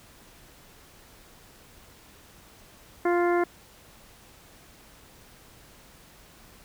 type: harmonic tone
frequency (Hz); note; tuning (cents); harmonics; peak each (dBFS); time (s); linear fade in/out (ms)
349.2; F4; 0; 1 / 2 / 3 / 4 / 5 / 6; -22 / -28 / -32 / -34 / -36 / -38; 3.05-3.44; 5
effects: pink hiss -53 dBFS RMS until 6.64 s